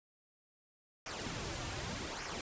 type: noise with flanger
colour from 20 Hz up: pink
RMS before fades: -41 dBFS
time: 1.06-2.41 s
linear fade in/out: 2 ms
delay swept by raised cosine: 0.25 to 4.75 ms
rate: 0.85 Hz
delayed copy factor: -0.6
effects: resampled to 16000 Hz